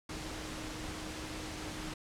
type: tone in noise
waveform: sine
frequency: 311.1 Hz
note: D#4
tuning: in tune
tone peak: -46 dBFS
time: 0.09-1.94 s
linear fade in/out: 5 ms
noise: pink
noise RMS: -42 dBFS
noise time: 0.09-1.94 s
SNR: -7 dB
effects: low-pass 8000 Hz 12 dB/octave